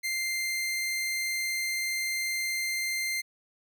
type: tone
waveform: sawtooth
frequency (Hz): 2093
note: C7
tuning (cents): 0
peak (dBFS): -25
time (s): 0.03-3.22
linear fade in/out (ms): 20
effects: none